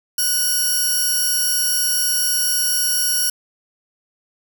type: tone pair together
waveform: 5% pulse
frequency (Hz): 1480 / 5588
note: F#6 / F8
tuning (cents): 0 / 0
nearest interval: octave + major seventh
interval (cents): 2300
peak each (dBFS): -12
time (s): 0.18-3.3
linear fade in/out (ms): 5
effects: none